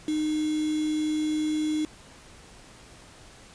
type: tone with quantisation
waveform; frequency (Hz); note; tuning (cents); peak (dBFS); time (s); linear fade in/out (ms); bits
sine; 307; D#4; -23; -24; 0.08-1.85; 2; 6
effects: pink hiss -50 dBFS RMS until 3.54 s + resampled to 22050 Hz